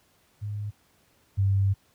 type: tone pair in turn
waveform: sine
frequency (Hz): 103.83 / 98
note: G#2 / G2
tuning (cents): 0 / 0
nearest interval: minor second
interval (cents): 100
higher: first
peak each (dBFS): -29 / -19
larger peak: second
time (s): 0.41-0.71 / 1.37-1.74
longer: second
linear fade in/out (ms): 20
effects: pink hiss -64 dBFS RMS until 1.94 s + high-pass 60 Hz 12 dB/octave